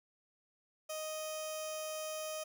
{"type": "tone with notch filter", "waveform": "15% pulse", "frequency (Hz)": 623, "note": "D#5", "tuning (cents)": 2, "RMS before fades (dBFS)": -41, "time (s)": [0.89, 2.44], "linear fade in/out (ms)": 10, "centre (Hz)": 1700, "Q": 0.64, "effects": []}